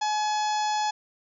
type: harmonic tone with a mistuned harmonic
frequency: 848 Hz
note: G#5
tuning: 36 cents sharp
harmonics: 1 / 2 / 3 / 4 / 5 / 6 / 7 / 8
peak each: -24 / -37 / -41 / -38 / -40 / -38 / -42 / -41 dBFS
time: 0.01-0.91 s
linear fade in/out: 10 ms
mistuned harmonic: 5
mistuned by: +20 cents
effects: none